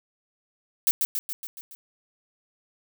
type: noise with echo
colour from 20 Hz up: violet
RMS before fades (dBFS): -20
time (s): 0.87-0.91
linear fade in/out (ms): 0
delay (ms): 140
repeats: 6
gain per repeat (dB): -4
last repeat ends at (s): 1.75
effects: none

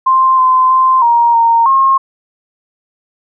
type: tone with pitch steps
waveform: sine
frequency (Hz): 1048 / 1031 / 1041 / 940 / 924 / 1075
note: C6 / C6 / C6 / A#5 / A#5 / C6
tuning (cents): +2 / -26 / -9 / +14 / -16 / +47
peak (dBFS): -6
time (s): 0.06-1.98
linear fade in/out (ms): 10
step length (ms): 320
effects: none

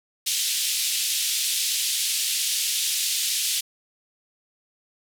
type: band-pass noise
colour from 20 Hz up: pink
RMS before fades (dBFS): -25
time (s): 0.26-3.61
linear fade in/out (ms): 10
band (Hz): 3000 to 13000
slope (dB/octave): 24
effects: none

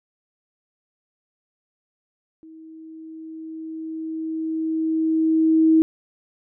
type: tone with level ramp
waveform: sine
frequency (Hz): 319.8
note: D#4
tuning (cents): +48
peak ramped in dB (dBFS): -41 to -11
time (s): 2.43-5.82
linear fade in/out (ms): 0
effects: none

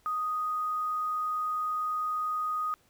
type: tone with quantisation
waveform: sine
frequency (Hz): 1244.5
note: D#6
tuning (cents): 0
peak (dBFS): -28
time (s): 0.06-2.74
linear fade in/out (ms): 0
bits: 9
effects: pink hiss -66 dBFS RMS until 2.89 s

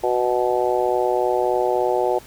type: harmonic tone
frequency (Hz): 123.47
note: B2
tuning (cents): 0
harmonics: 3 / 4 / 5 / 6 / 7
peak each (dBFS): -22 / -23 / -24 / -25 / -25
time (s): 0.03-2.19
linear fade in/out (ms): 10
effects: pink hiss -45 dBFS RMS until 2.26 s

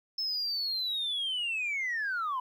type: linear sweep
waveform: sine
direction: down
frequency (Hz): 5274 to 978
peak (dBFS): -28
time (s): 0.18-2.4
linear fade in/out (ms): 5
effects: tanh soft clip ceiling -27 dBFS + 11-bit

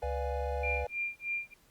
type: chord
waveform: triangle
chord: B diminished seventh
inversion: none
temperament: equal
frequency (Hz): 493.9 / 587.3 / 698.5 / 830.6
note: B4 / D5 / F5 / Ab5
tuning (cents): 0 / 0 / 0 / 0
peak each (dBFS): -35 / -38 / -40 / -38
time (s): 0.02-0.87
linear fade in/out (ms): 5
type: tone with pitch glide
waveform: sine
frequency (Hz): 69.3 to 70.23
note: C#2 to C#2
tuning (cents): 0 to +23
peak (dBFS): -34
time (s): 0.03-0.85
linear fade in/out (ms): 10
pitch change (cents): +23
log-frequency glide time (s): 0.3-0.51
type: tone with tremolo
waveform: sine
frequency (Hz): 2389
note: D7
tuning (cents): +29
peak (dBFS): -30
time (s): 0.63-1.54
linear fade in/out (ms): 5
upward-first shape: sine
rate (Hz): 3.2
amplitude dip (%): 100
effects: pink hiss -65 dBFS RMS until 1.7 s + Opus 48 kbps

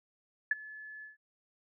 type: tone with ADSR envelope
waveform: sine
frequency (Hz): 1722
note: A6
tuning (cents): -38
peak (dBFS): -22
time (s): 0.51-1.17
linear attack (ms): 4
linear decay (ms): 22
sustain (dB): -22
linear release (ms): 140
effects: none

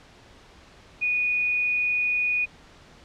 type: tone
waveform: sine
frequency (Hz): 2467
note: D#7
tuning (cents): -15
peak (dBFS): -21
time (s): 1.01-2.46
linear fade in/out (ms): 20
effects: pink hiss -51 dBFS RMS until 3.04 s + low-pass 5000 Hz 12 dB/octave

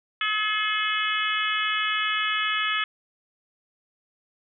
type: harmonic tone with a mistuned harmonic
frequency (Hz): 427.5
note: A4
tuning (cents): -50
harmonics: 3 / 4 / 5 / 6 / 7 / 8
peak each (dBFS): -28 / -29 / -30 / -31 / -31 / -32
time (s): 0.21-2.84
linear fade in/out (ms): 2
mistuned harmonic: 8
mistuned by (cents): -30
effects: none

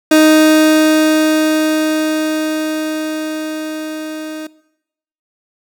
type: tone with level ramp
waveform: 30% pulse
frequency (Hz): 311.1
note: D#4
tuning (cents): 0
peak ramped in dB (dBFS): -3 to -22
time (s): 0.11-4.47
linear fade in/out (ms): 5
effects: noise-tail reverb RT60 0.8 s tail -20 dB re dry

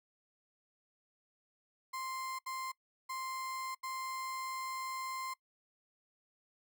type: tone bursts at uneven times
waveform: 35% pulse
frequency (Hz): 1046.5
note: C6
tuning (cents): 0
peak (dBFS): -37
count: 4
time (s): 1.93-2.39 / 2.46-2.72 / 3.09-3.75 / 3.83-5.34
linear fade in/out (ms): 10
effects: noise-tail reverb RT60 0.1 s tail -21 dB re dry

